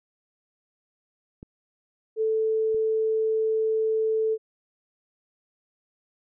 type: clicks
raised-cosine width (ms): 3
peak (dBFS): -28 / -32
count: 2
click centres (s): 1.429 / 2.746
type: tone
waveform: sine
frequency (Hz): 440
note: A4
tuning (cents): 0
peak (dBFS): -21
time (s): 2.16-4.38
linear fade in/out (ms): 50
effects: none